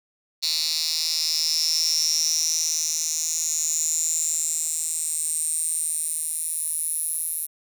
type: tone with high-pass filter sweep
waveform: 10% pulse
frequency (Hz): 158.7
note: D#3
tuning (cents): +35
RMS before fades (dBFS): -25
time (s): 0.42-7.47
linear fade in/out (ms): 20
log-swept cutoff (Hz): 4500 to 11000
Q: 9.7
effects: none